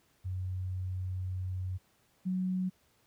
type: tone pair in turn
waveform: sine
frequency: 92.5 / 185 Hz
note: F#2 / F#3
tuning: 0 / 0 cents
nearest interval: octave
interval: 1200 cents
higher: second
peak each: -32 / -29 dBFS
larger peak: second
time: 0.24-1.78 / 2.25-2.7 s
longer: first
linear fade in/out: 20 ms
effects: pink hiss -69 dBFS RMS until 3.06 s + high-pass 60 Hz 12 dB/octave